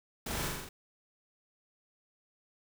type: noise with echo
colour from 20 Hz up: pink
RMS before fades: -38 dBFS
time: 0.26-0.48 s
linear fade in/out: 5 ms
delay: 42 ms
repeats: 5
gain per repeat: -2 dB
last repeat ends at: 0.69 s
effects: none